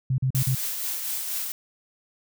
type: tone bursts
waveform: sine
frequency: 130.81 Hz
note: C3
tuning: in tune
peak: -20 dBFS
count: 4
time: 0.1-0.551 s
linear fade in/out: 5 ms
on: 82 ms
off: 41 ms
type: noise with tremolo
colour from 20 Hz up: blue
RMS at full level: -28 dBFS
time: 0.35-1.52 s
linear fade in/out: 0 ms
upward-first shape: triangle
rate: 4.2 Hz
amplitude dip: 40%
effects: none